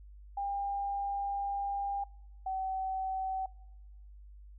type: tone pair in turn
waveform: sine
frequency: 800 / 761.5 Hz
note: G5 / F#5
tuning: +35 / +50 cents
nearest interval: minor second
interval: 85 cents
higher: first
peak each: -32 / -32 dBFS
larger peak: neither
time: 0.37-2.04 / 2.46-3.46 s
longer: first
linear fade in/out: 5 ms
effects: noise-tail reverb RT60 1.0 s tail -25 dB re dry + added 50 Hz sine -49 dBFS peak until 4.58 s